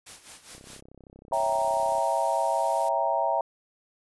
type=noise with tremolo; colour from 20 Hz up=white; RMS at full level=-43 dBFS; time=0.06-0.81 s; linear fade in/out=10 ms; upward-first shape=sine; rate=4.9 Hz; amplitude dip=75%
type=click train; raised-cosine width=2 ms; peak=-36 dBFS; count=48; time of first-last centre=0.55-1.983 s; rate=32.8 Hz
type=chord; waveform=sine; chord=C# diminished seventh; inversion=none; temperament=equal; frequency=554.4 / 659.3 / 784 / 932.3 Hz; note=C#5 / E5 / G5 / Bb5; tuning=0 / 0 / 0 / 0 cents; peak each=-31 / -27 / -29 / -27 dBFS; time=1.32-3.41 s; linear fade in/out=2 ms
type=noise; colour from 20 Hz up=blue; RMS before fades=-41 dBFS; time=1.33-2.89 s; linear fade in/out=5 ms
effects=resampled to 24000 Hz